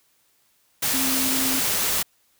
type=tone in noise; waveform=sine; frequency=263.3 Hz; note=C4; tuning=11 cents sharp; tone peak=-27 dBFS; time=0.93-1.6 s; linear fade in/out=10 ms; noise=white; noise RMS=-23 dBFS; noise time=0.82-2.03 s; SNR=-7 dB; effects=white hiss -64 dBFS RMS until 2.39 s